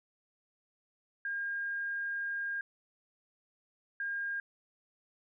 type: tone bursts at uneven times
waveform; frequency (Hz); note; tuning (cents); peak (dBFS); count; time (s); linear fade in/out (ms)
sine; 1614; G#6; -50; -33; 2; 1.25-2.61 / 4-4.4; 2
effects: none